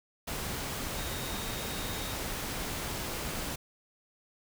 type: tone in noise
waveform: sine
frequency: 3729 Hz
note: A#7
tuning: in tune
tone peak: -45 dBFS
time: 0.96-2.15 s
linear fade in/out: 10 ms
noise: pink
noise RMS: -36 dBFS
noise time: 0.27-3.56 s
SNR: -12 dB
effects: none